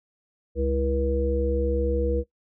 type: harmonic tone with a mistuned harmonic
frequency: 68.8 Hz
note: C#2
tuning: 12 cents flat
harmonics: 1 / 3 / 5 / 7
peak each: -25 / -34 / -31 / -25 dBFS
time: 0.55-2.24 s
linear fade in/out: 50 ms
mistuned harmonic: 5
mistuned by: -75 cents
effects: noise-tail reverb RT60 0.1 s tail -17 dB re dry